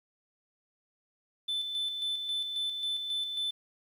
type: tone with tremolo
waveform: sine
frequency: 3520 Hz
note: A7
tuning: in tune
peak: -27 dBFS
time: 1.48-3.51 s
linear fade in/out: 10 ms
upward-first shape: square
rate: 3.7 Hz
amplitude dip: 50%
effects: tanh soft clip ceiling -28 dBFS + 10-bit